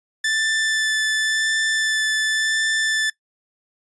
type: tone with vibrato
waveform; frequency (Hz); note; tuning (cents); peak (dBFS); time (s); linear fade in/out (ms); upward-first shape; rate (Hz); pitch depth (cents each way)
sawtooth; 1760; A6; 0; -15; 0.24-3.1; 5; sine; 0.92; 10
effects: noise-tail reverb RT60 0.1 s tail -20 dB re dry + resampled to 22050 Hz